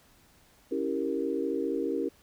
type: chord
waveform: sine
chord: C# diminished seventh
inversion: none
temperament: equal with one note detuned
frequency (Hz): 277.2 / 327.5 / 392 / 466.2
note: C#4 / E4 / G4 / Bb4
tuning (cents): 0 / -11 / 0 / 0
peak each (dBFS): -33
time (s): 0.71-2.09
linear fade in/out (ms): 10
effects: pink hiss -61 dBFS RMS until 2.22 s